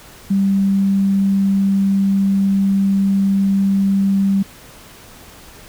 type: tone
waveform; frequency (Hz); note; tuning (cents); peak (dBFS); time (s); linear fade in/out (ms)
sine; 196; G3; 0; -12; 0.3-4.43; 10
effects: pink hiss -41 dBFS RMS until 5.68 s